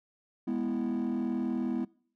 triangle chord, E major, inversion first, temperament equal, 207.7 / 246.9 / 329.6 Hz, G#3 / B3 / E4, 0 / 0 / 0 cents, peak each -31 / -28 / -32 dBFS, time 0.47-1.85 s, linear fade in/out 10 ms, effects noise-tail reverb RT60 0.5 s tail -24 dB re dry + tanh soft clip ceiling -23 dBFS

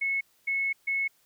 sine tone bursts at uneven times, 2193 Hz, C#7, 19 cents flat, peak -25 dBFS, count 3, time 0.01-0.21 / 0.47-0.73 / 0.87-1.08 s, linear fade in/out 10 ms, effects white hiss -66 dBFS RMS until 1.25 s

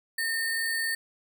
sine tone with sample-and-hold, 1822 Hz, A#6, 40 cents flat, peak -26 dBFS, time 0.18-0.95 s, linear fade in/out 5 ms, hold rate 6300 Hz, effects none

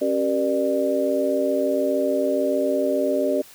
sine tone cluster, 272.4 / 387.6 / 474.5 / 596 Hz, C#4 / G4 / A#4 / D5, -30 / -20 / +31 / +25 cents, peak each -25 / -25 / -27 / -22 dBFS, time 0.01-3.42 s, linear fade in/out 10 ms, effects white hiss -47 dBFS RMS until 3.54 s

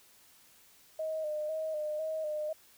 sine tone with vibrato, 619 Hz, D#5, 9 cents flat, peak -32 dBFS, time 0.99-2.53 s, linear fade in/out 5 ms, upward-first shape square, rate 2 Hz, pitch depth 35 cents each way, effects white hiss -61 dBFS RMS until 2.77 s

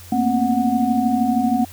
sine tone cluster, 226.7 / 239.4 / 265.8 / 736 Hz, A#3 / A#3 / C4 / F#5, -48 / +46 / +27 / -9 cents, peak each -21 dBFS, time 0.12-1.65 s, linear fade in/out 5 ms, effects added 90 Hz sine -40 dBFS peak until 1.72 s + white hiss -43 dBFS RMS until 1.72 s

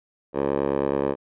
10% pulse tone with band-pass filter, 69.5 Hz, C#2, 5 cents sharp, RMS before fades -24 dBFS, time 0.33-1.16 s, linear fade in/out 50 ms, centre 550 Hz, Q 2.1, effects resampled to 8000 Hz

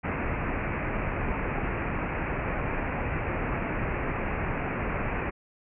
pink low-pass noise, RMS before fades -30 dBFS, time 0.03-5.31 s, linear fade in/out 20 ms, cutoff 2600 Hz, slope 96 dB/octave, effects none

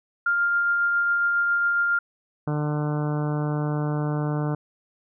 sine tone with tremolo, 1400 Hz, F6, 4 cents sharp, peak -18 dBFS, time 0.26-1.99 s, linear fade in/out 5 ms, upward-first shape triangle, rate 7.3 Hz, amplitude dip 25%
harmonic tone, 149.3 Hz, D3, 29 cents sharp, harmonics 1 / 2 / 3 / 4 / 5 / 6 / 7 / 8 / 9 / 10, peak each -24 / -30 / -34 / -36 / -38 / -40 / -41 / -42 / -43 / -44 dBFS, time 2.47-4.55 s, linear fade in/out 5 ms
effects none

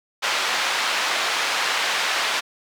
pink band-pass noise, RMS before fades -23 dBFS, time 0.22-2.41 s, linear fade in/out 20 ms, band 1000 to 4600 Hz, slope 12 dB/octave, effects none

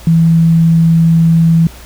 sine tone, 164.7 Hz, E3, 1 cent flat, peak -5 dBFS, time 0.07-1.67 s, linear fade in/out 2 ms, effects added 60 Hz sine -33 dBFS peak until 1.85 s + pink hiss -36 dBFS RMS until 1.85 s

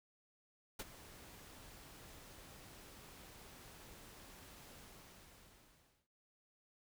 pink noise with ADSR envelope, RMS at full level -42 dBFS, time 0.79-6.08 s, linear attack 7 ms, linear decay 37 ms, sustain -15 dB, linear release 1300 ms, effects none

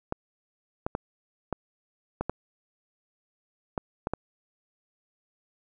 clicks, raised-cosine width 1 ms, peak -14 dBFS, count 9, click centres 0.124 / 0.865 / 0.951 / 1.527 / 2.21 / 2.296 / 3.778 / 4.071 / 4.136 s, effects none

